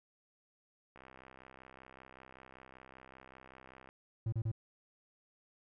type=click train; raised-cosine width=0.5 ms; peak=-39 dBFS; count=192; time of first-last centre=0.96-3.889 s; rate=65.2 Hz
type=tone bursts; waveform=triangle; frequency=111.9 Hz; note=A2; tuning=30 cents sharp; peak=-30 dBFS; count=3; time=4.26-4.516 s; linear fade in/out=5 ms; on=64 ms; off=32 ms
effects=none